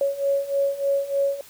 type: beating tone pair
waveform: sine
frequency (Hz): 554.4 / 557.7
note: C#5 / C#5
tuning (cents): 0 / +10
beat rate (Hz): 3.3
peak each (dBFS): -25 / -22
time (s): 0.01-1.41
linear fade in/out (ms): 2
effects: white hiss -48 dBFS RMS until 1.49 s